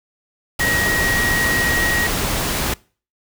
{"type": "tone in noise", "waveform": "sine", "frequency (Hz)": 1896, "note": "A#6", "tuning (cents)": 29, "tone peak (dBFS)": -18, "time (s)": [0.6, 2.07], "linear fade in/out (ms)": 5, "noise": "pink", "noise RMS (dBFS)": -21, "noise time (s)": [0.59, 2.74], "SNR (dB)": 0, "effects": ["noise-tail reverb RT60 0.4 s tail -24 dB re dry"]}